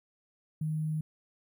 sine tone with sample-and-hold, 155.56 Hz, D#3, in tune, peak -29 dBFS, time 0.61-1.01 s, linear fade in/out 5 ms, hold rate 11025 Hz, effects none

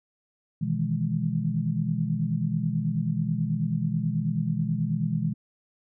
sine chord, E major seventh, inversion second, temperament equal, 123.47 / 155.56 / 164.81 / 207.7 Hz, B2 / D#3 / E3 / G#3, 0 / 0 / 0 / 0 cents, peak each -31 / -29 / -28 / -30 dBFS, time 0.61-5.34 s, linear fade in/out 10 ms, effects none

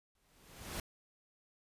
pink noise with exponential growth, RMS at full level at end -39 dBFS, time 0.15-0.8 s, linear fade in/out 2 ms, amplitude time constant 140 ms, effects resampled to 32000 Hz

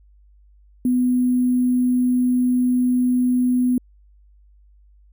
sine tone with sample-and-hold, 250 Hz, B3, 21 cents sharp, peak -15 dBFS, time 0.85-3.78 s, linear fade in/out 2 ms, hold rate 11025 Hz, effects added 50 Hz sine -49 dBFS peak until 5.12 s

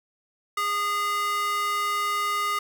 square tone with high-pass filter, 410 Hz, G#4, 22 cents flat, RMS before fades -26 dBFS, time 0.57-2.59 s, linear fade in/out 5 ms, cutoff 1300 Hz, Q 2.5, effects none

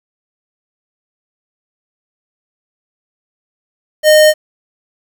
square tone, 614 Hz, D#5, 23 cents flat, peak -5 dBFS, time 4.03-4.34 s, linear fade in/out 50 ms, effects 7-bit

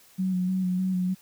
sine tone with vibrato, 184.7 Hz, F#3, 3 cents flat, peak -23 dBFS, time 0.18-1.15 s, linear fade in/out 20 ms, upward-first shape square, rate 3.3 Hz, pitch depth 24 cents each way, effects white hiss -56 dBFS RMS until 1.21 s

